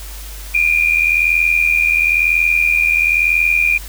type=tone pair together; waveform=sine; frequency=2379 / 2460 Hz; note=D7 / D#7; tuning=+22 / -20 cents; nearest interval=minor second; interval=58 cents; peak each=-14 dBFS; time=0.54-3.78 s; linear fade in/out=10 ms; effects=added 50 Hz sine -29 dBFS peak until 3.88 s + white hiss -35 dBFS RMS until 3.88 s